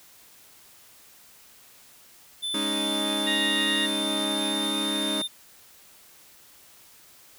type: tone with pitch glide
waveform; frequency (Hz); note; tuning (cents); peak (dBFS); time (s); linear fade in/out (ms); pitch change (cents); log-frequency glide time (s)
square; 3520 to 3615; A7 to A7; 0 to +46; -28; 2.42-5.28; 20; +46; 2.64-4.81
type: chord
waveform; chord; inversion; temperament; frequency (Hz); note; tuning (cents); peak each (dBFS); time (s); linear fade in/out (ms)
sawtooth; Ab suspended fourth; none; equal; 207.7 / 277.2 / 311.1; Ab3 / Db4 / Eb4; 0 / 0 / 0; -29 / -29 / -27; 2.54-5.22; 5
type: harmonic tone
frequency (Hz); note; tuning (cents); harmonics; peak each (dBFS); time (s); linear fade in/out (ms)
937; A#5; +9; 2 / 3 / 4; -28 / -30 / -30; 3.26-3.87; 20
effects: white hiss -53 dBFS RMS until 7.38 s